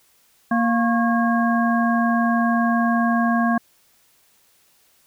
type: harmonic tone with a mistuned harmonic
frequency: 233.1 Hz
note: A#3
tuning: in tune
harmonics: 1 / 3 / 5 / 7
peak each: -18 / -23 / -25 / -26 dBFS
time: 0.51-3.58 s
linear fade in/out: 5 ms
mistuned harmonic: 5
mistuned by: -110 cents
effects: white hiss -59 dBFS RMS until 5.06 s